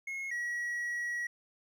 triangle tone pair in turn, 2166 / 1917.8 Hz, C#7 / A#6, -41 / +49 cents, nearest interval major second, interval 210 cents, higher first, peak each -34 / -31 dBFS, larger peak second, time 0.07-0.31 / 0.31-1.27 s, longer second, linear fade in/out 5 ms, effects none

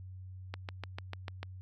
click train, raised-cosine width 0.3 ms, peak -23 dBFS, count 7, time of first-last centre 0.54-1.43 s, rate 6.74 Hz, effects added 93 Hz sine -44 dBFS peak until 1.61 s

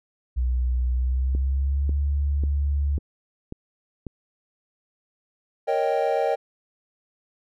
sine tone with pitch glide, 62.1 to 71.33 Hz, B1 to D2, +10 to -50 cents, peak -20 dBFS, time 0.36-2.99 s, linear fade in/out 20 ms, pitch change +240 cents, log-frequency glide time 0.94-1.93 s
click train, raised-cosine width 3 ms, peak -20 dBFS, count 6, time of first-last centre 1.35-4.067 s, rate 1.84 Hz
triangle chord, Eb dominant seventh, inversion second, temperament equal, 466.2 / 554.4 / 622.3 / 784 Hz, Bb4 / Db5 / Eb5 / G5, 0 / 0 / 0 / 0 cents, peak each -24 dBFS, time 5.67-6.36 s, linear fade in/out 20 ms
effects none

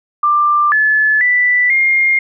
sine tone with pitch steps, 1186 / 1725 / 1977 / 2125 Hz, D6 / A6 / B6 / C7, +17 / -35 / +1 / +26 cents, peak -9 dBFS, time 0.23-2.19 s, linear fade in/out 5 ms, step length 490 ms, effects none

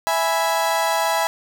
35% pulse chord, E major, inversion none, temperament equal, 659.3 / 830.6 / 987.8 Hz, E5 / G#5 / B5, 0 / 0 / 0 cents, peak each -21 dBFS, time 0.07-1.27 s, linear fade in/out 0 ms, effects none

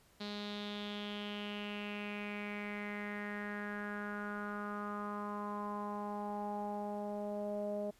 sawtooth tone with low-pass filter sweep, 206.4 Hz, G#3, 10 cents flat, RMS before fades -41 dBFS, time 0.2-7.91 s, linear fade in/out 10 ms, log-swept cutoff 4100 to 590 Hz, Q 5.5, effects pink hiss -67 dBFS RMS until 7.99 s + resampled to 32000 Hz

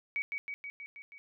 sine tone with echo, 2263 Hz, C#7, 35 cents sharp, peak -30 dBFS, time 0.16-0.22 s, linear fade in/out 0 ms, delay 160 ms, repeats 6, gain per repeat -3 dB, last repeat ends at 1.18 s, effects none

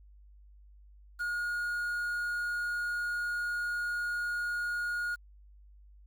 triangle tone with quantisation, 1436 Hz, F6, 48 cents sharp, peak -29 dBFS, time 1.19-5.16 s, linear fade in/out 20 ms, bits 9, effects added 50 Hz sine -53 dBFS peak until 6.06 s

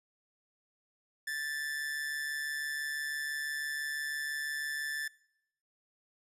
45% pulse tone with amplitude modulation, 1756 Hz, A6, 4 cents flat, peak -32 dBFS, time 1.27-5.08 s, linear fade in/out 5 ms, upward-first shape sine, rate 146 Hz, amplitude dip 45%, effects noise-tail reverb RT60 0.8 s tail -24 dB re dry + resampled to 32000 Hz

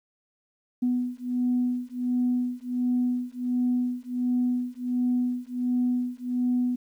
sine beating tone pair, 246.9 / 248.3 Hz, B3 / B3, 0 / +9 cents, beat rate 1.4 Hz, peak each -26 dBFS, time 0.82-6.76 s, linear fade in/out 10 ms, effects tanh soft clip ceiling -16 dBFS + 10-bit

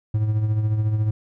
triangle tone with tremolo, 107.6 Hz, A2, 38 cents flat, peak -14 dBFS, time 0.14-1.11 s, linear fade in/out 5 ms, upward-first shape triangle, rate 14 Hz, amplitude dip 55%, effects none

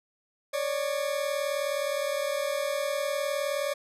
40% pulse tone pair together, 556 / 595.5 Hz, C#5 / D5, +5 / +24 cents, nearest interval minor second, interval 119 cents, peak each -29 / -30 dBFS, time 0.53-3.74 s, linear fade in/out 10 ms, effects resampled to 32000 Hz

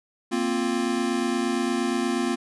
square chord, Bb suspended second, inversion none, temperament equal, 233.1 / 261.6 / 349.2 Hz, Bb3 / C4 / F4, 0 / 0 / 0 cents, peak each -28 dBFS, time 0.31-2.36 s, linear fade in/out 20 ms, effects resampled to 24000 Hz

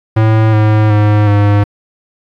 square tone with pitch steps, 110 / 107.43 / 104.91 / 102.46 Hz, A2 / A2 / G#2 / G#2, 0 / -41 / +18 / -23 cents, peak -7 dBFS, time 0.16-1.64 s, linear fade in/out 10 ms, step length 370 ms, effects low-pass 2000 Hz 12 dB/octave + 8-bit

